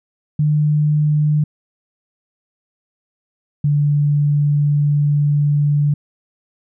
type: tone pair in turn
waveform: sine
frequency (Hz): 150.2 / 146.01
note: D3 / D3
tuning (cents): +39 / -10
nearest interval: unison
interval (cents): 49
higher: first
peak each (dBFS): -12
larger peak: neither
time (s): 0.39-1.44 / 3.64-5.94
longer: second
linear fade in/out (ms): 5
effects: none